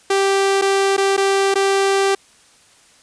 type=tone with dropouts; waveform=sawtooth; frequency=391.7 Hz; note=G4; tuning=1 cent flat; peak=-10 dBFS; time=0.1-2.15 s; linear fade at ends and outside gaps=5 ms; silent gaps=0.615-0.62 / 0.967-0.978 / 1.167-1.176 / 1.542-1.555 s; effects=white hiss -51 dBFS RMS until 3.02 s + resampled to 22050 Hz